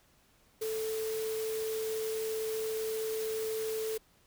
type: tone in noise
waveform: sine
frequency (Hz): 440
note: A4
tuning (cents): 0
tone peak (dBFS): -32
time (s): 0.61-3.98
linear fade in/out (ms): 10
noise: white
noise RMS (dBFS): -43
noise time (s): 0.61-3.98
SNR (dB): +8
effects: pink hiss -66 dBFS RMS until 4.26 s